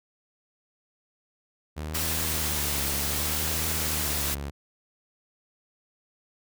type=tone with vibrato; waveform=sawtooth; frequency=75.1 Hz; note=D2; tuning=39 cents sharp; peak=-28 dBFS; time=1.76-4.51 s; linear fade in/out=20 ms; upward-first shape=sine; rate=0.66 Hz; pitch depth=110 cents each way
type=noise; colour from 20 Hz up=white; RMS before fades=-29 dBFS; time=1.94-4.35 s; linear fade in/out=10 ms
effects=none